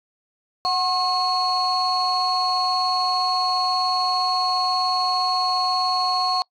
sine tone cluster, 738 / 1075 / 4339 Hz, F#5 / C6 / C#8, -5 / +47 / -38 cents, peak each -22 dBFS, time 0.65-6.42 s, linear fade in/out 0 ms, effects noise-tail reverb RT60 0.1 s tail -25 dB re dry + tanh soft clip ceiling -13 dBFS

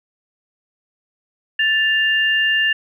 sine tone pair together, 1760 / 2800 Hz, A6 / F7, 0 / +4 cents, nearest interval minor sixth, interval 804 cents, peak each -16 / -18 dBFS, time 1.59-2.73 s, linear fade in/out 5 ms, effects none

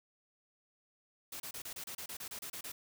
white noise bursts, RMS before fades -44 dBFS, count 13, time 1.32-2.72 s, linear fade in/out 5 ms, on 80 ms, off 30 ms, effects none

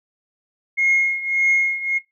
sine tone with tremolo, 2152 Hz, C7, 48 cents sharp, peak -12 dBFS, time 0.77-1.99 s, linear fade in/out 20 ms, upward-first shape triangle, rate 1.7 Hz, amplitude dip 85%, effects noise-tail reverb RT60 0.2 s tail -17 dB re dry + tanh soft clip ceiling -10 dBFS

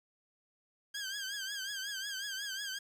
15% pulse tone with vibrato, 1600 Hz, G6, 35 cents sharp, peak -31 dBFS, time 0.94-2.79 s, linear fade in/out 10 ms, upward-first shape triangle, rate 5.5 Hz, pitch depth 100 cents each way, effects resampled to 32000 Hz + 10-bit

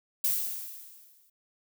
violet noise with exponential decay, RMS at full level -25 dBFS, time 0.24-1.3 s, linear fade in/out 5 ms, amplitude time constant 230 ms, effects none

